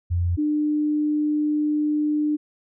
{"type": "tone pair in turn", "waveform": "sine", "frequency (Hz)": [87.31, 300], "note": ["F2", "D4"], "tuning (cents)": [0, 37], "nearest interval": "octave + major sixth", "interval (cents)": 2137, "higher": "second", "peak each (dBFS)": -19, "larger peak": "neither", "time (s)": [[0.1, 0.37], [0.37, 2.37]], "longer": "second", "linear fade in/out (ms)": 20, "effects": []}